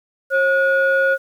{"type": "tone pair together", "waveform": "sine", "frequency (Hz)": [540, 1449.1], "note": ["C#5", "F#6"], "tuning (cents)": [-45, -37], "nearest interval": "octave + perfect fourth", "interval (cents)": 1708, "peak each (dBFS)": -15, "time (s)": [0.3, 1.18], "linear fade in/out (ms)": 50, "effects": ["tanh soft clip ceiling -8 dBFS", "8-bit"]}